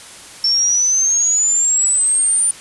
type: exponential sweep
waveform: sine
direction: up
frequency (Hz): 5400 to 9280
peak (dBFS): -12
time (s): 0.44-2.51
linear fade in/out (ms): 2
effects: white hiss -37 dBFS RMS until 2.6 s + resampled to 24000 Hz